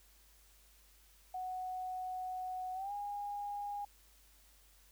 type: tone with pitch glide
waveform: sine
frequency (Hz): 740 to 816.4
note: F#5 to G#5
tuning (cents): 0 to -30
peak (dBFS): -38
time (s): 1.34-3.85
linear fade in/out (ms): 5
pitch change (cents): +170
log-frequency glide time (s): 2.74-2.92
effects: added 50 Hz sine -65 dBFS peak until 4.91 s + white hiss -66 dBFS RMS until 4.91 s